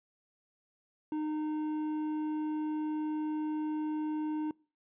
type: tone with hard clipping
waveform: sine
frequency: 306.8 Hz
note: D#4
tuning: 24 cents flat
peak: -33 dBFS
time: 1.12-4.51 s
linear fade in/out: 2 ms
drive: 6 dB
effects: noise-tail reverb RT60 0.4 s tail -25 dB re dry + resampled to 8000 Hz